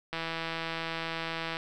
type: click train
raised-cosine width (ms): 0.3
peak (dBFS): -18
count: 237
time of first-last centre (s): 0.13-1.569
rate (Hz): 164
effects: none